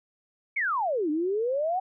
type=exponential two-way sweep; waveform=sine; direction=down then up; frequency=2300 to 292.7 to 771 Hz; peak=-24 dBFS; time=0.56-1.8 s; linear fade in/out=10 ms; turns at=1.1 s; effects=none